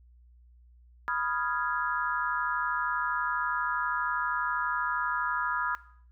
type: chord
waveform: sine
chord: F half-diminished seventh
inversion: second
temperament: equal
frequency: 987.8 / 1244.5 / 1396.9 / 1661.2 Hz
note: Cb6 / Eb6 / F6 / Ab6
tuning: 0 / 0 / 0 / 0 cents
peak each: -33 dBFS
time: 1.08-5.75 s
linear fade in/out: 0 ms
effects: noise-tail reverb RT60 0.6 s tail -17 dB re dry + added 60 Hz sine -54 dBFS peak until 6.11 s